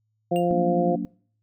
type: harmonic tone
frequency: 174.61 Hz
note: F3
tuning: in tune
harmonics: 1 / 2 / 3 / 4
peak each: -25 / -25 / -25 / -25 dBFS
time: 0.31-0.96 s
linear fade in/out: 10 ms
type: tone with exponential decay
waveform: square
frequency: 2794 Hz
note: F7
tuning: in tune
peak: -32 dBFS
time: 0.36-0.49 s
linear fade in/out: 0 ms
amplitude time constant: 27 ms
type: chord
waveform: sine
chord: Gb augmented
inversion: none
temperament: just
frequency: 185 / 231.2 / 289.1 Hz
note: Gb3 / Bb3 / D4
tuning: 0 / -14 / -27 cents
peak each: -30 dBFS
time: 0.51-1.05 s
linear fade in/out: 0 ms
effects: noise-tail reverb RT60 0.5 s tail -24 dB re dry + added 108 Hz sine -70 dBFS peak until 1.42 s